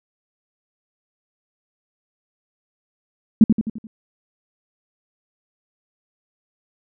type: tone with echo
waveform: sine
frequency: 220 Hz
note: A3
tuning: in tune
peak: -4 dBFS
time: 3.41-3.44 s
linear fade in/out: 2 ms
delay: 86 ms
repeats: 5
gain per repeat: -6 dB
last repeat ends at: 3.87 s
effects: none